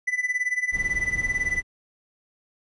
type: tone with tremolo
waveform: triangle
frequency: 1994 Hz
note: B6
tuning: 16 cents sharp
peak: -18 dBFS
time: 0.07-1.62 s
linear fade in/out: 10 ms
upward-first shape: sine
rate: 18 Hz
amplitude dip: 85%
type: noise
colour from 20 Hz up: brown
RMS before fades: -35 dBFS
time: 0.71-1.63 s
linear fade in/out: 50 ms
effects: resampled to 24000 Hz